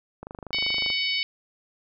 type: click train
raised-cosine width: 1 ms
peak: -23 dBFS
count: 18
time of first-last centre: 0.23-0.902 s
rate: 25.3 Hz
type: harmonic tone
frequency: 748 Hz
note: F#5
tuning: 19 cents sharp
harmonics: 3 / 4 / 5 / 6 / 7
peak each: -28 / -28 / -32 / -31 / -35 dBFS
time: 0.53-1.23 s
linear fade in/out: 0 ms
effects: none